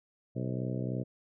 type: harmonic tone with a mistuned harmonic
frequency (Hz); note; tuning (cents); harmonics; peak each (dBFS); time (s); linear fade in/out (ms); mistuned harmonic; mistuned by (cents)
63.2; B1; +41; 2 / 3 / 4 / 5 / 6 / 7 / 8 / 9 / 10; -34 / -38 / -40 / -42 / -44 / -45 / -46 / -47 / -48; 0.35-1.04; 20; 9; -71
effects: none